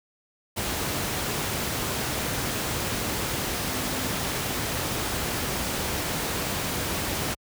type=tone in noise; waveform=sine; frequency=256.8 Hz; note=C4; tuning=32 cents flat; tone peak=-35 dBFS; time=3.68-4.08 s; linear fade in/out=20 ms; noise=pink; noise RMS=-28 dBFS; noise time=0.56-7.35 s; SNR=-10 dB; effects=high-pass 60 Hz 12 dB/octave